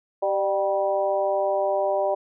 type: harmonic tone with a mistuned harmonic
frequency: 194.2 Hz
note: G3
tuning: 16 cents flat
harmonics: 2 / 3 / 4 / 5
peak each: -29 / -22 / -27 / -32 dBFS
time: 0.22-2.15 s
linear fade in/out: 10 ms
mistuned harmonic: 3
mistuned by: +40 cents
effects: none